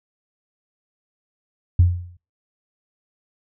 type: tone with exponential decay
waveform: sine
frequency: 88.1 Hz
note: F2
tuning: 16 cents sharp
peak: -7 dBFS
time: 1.79-2.17 s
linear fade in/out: 5 ms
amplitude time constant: 81 ms
effects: noise-tail reverb RT60 0.3 s tail -23 dB re dry + tanh soft clip ceiling -4 dBFS